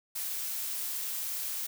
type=noise; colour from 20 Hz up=blue; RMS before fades=-35 dBFS; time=0.15-1.67 s; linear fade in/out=10 ms; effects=none